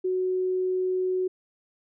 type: tone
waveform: sine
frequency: 370 Hz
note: F#4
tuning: in tune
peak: -23 dBFS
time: 0.04-1.28 s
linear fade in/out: 10 ms
effects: none